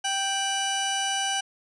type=tone pair together; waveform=25% pulse; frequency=784 / 2960 Hz; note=G5 / F#7; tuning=0 / 0 cents; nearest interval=octave + major seventh; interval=2300 cents; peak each=-24 dBFS; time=0.04-1.41 s; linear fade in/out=10 ms; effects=resampled to 24000 Hz